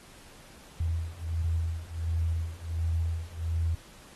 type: beating tone pair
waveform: sine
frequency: 81.7 / 83.1 Hz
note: E2 / E2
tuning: -15 / +15 cents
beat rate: 1.4 Hz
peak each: -31 / -30 dBFS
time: 0.8-3.75 s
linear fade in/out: 5 ms
effects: pink hiss -53 dBFS RMS until 4.15 s + AAC 32 kbps